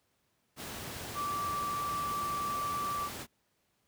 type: tone in noise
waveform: sine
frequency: 1164 Hz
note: D6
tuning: 16 cents flat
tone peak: -32 dBFS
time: 1.14-3.1 s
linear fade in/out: 50 ms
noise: pink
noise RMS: -41 dBFS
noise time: 0.56-3.27 s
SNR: +6 dB
effects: pink hiss -75 dBFS RMS until 3.87 s + high-pass 80 Hz 12 dB/octave